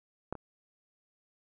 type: clicks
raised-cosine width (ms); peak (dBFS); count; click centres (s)
1; -20 / -29; 2; 0.326 / 0.353
effects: none